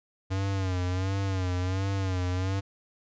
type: tone with vibrato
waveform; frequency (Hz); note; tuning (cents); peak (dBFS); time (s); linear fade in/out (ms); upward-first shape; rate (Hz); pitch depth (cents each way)
square; 94; F#2; +28; -27; 0.3-2.61; 20; sine; 1.4; 77
effects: resampled to 16000 Hz